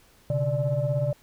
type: tone cluster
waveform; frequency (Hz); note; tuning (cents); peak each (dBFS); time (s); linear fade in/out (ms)
sine; 126.3 / 142.7 / 588; B2 / D3 / D5; +39 / -49 / +2; -26; 0.3-1.13; 2
effects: tanh soft clip ceiling -16 dBFS + pink hiss -58 dBFS RMS until 1.22 s